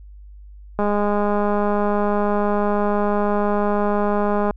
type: click train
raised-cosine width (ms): 1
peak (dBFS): -8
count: 767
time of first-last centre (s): 0.79-4.508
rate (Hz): 206
effects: added 50 Hz sine -38 dBFS peak until 4.56 s